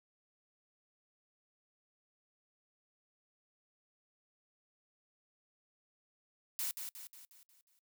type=noise with echo; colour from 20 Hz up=blue; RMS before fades=-37 dBFS; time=6.59-6.71 s; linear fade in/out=0 ms; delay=180 ms; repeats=6; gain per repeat=-6 dB; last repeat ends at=7.79 s; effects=noise-tail reverb RT60 0.1 s tail -22 dB re dry